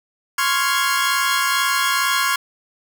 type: chord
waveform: sawtooth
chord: Db major seventh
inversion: third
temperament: equal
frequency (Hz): 1046.5 / 1108.7 / 1396.9 / 1661.2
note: C6 / Db6 / F6 / Ab6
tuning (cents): 0 / 0 / 0 / 0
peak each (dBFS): -19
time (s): 0.38-2.36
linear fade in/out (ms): 5
effects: none